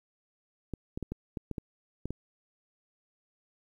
clicks, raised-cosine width 3 ms, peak -22 dBFS, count 9, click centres 0.737 / 0.975 / 1.027 / 1.12 / 1.372 / 1.513 / 1.582 / 2.056 / 2.106 s, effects 10-bit

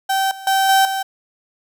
35% pulse tone with level steps, 774 Hz, G5, 22 cents flat, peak -14 / -30 / -12 / -9 / -18 dBFS, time 0.09-1.03 s, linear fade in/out 10 ms, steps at 0.31 / 0.47 / 0.69 / 0.85 s, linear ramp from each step 2 ms, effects none

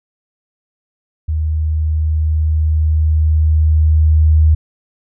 sine tone with level ramp, 77.9 Hz, D#2, 3 cents sharp, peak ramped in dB -14 to -6 dBFS, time 1.28-4.55 s, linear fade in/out 10 ms, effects none

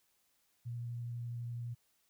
sine tone with vibrato, 119.1 Hz, A#2, 38 cents sharp, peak -38 dBFS, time 0.65-1.75 s, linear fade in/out 20 ms, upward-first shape square, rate 12 Hz, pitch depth 8 cents each way, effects white hiss -75 dBFS RMS until 2.09 s

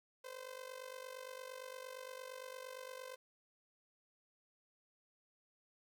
sawtooth tone with amplitude modulation, 515 Hz, C5, 28 cents flat, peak -40 dBFS, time 0.24-3.16 s, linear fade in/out 10 ms, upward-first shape sine, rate 48.7 Hz, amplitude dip 80%, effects 13-bit

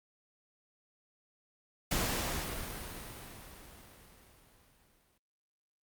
pink noise with exponential decay, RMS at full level -31 dBFS, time 1.91-5.18 s, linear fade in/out 5 ms, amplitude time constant 710 ms, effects noise-tail reverb RT60 0.1 s tail -23 dB re dry + Opus 48 kbps

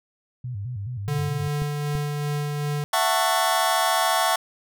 sine tone with vibrato, 111.7 Hz, A2, 27 cents sharp, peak -28 dBFS, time 0.44-1.48 s, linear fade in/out 5 ms, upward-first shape square, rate 4.7 Hz, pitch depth 190 cents each way
square tone with tremolo, 146.83 Hz, D3, in tune, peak -24 dBFS, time 1.08-2.84 s, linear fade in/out 0 ms, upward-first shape sine, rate 2.6 Hz, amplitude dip 25%
clicks, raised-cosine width 5 ms, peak -19 dBFS, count 2, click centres 1.62 / 1.952 s
sawtooth chord, F# minor seventh, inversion third, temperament just, 666 / 740 / 888 / 1110 Hz, E5 / F#5 / A5 / C#6, +18 / 0 / +16 / +2 cents, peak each -21 dBFS, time 2.93-4.36 s, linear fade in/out 5 ms
effects none

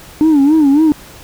sine tone with vibrato, 295.9 Hz, D4, 13 cents sharp, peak -4 dBFS, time 0.21-0.92 s, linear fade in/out 0 ms, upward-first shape sine, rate 3.6 Hz, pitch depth 140 cents each way, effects tanh soft clip ceiling -5 dBFS + pink hiss -37 dBFS RMS until 1.23 s

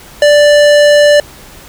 sine tone with hard clipping, 587.3 Hz, D5, in tune, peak -5 dBFS, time 0.22-1.2 s, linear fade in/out 2 ms, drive 18 dB, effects pink hiss -35 dBFS RMS until 1.68 s

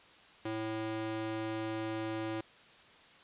square tone with high-pass filter, 110 Hz, A2, in tune, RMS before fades -37 dBFS, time 0.45-2.41 s, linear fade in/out 5 ms, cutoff 260 Hz, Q 1.5, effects white hiss -58 dBFS RMS until 3.23 s + resampled to 8000 Hz

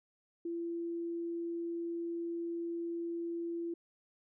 sine tone, 338.7 Hz, E4, 47 cents sharp, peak -35 dBFS, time 0.45-3.74 s, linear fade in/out 5 ms, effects none

